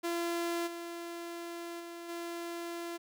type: tone with level steps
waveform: sawtooth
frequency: 341.2 Hz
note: F4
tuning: 40 cents flat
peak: -28 / -36 / -39 / -34 dBFS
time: 0.03-2.98 s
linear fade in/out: 20 ms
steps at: 0.66 / 1.79 / 2.08 s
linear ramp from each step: 20 ms
effects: none